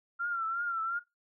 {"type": "tone with vibrato", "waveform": "sine", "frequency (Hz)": 1370, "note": "F6", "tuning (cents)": -34, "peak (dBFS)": -30, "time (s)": [0.19, 1], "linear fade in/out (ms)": 20, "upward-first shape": "triangle", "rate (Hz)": 2.8, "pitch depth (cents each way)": 79, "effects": ["noise-tail reverb RT60 0.2 s tail -18 dB re dry"]}